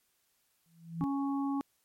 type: tone with exponential growth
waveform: sine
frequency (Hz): 166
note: E3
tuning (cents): +12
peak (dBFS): -29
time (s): 0.66-1.04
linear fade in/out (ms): 0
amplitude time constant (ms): 82
type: harmonic tone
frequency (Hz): 277.2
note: C#4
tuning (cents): 0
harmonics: 1 / 3 / 4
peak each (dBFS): -30 / -40 / -42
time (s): 1.01-1.61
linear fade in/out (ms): 0
effects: white hiss -74 dBFS RMS until 1.84 s + MP3 64 kbps